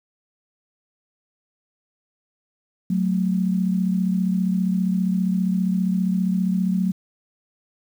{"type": "tone pair together", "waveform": "sine", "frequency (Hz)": [185, 220], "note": ["F#3", "A3"], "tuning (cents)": [0, 0], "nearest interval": "minor third", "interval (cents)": 300, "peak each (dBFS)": [-19, -25], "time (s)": [2.9, 6.92], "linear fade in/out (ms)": 5, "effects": ["8-bit"]}